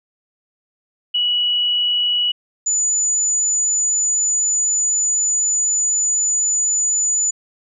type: tone pair in turn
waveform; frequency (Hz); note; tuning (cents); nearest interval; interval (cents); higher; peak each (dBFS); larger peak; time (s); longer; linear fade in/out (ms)
sine; 2933 / 6976; F#7 / A8; -16 / -16; octave + minor third; 1500; second; -15 / -15; neither; 1.14-2.32 / 2.66-7.31; second; 10
effects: none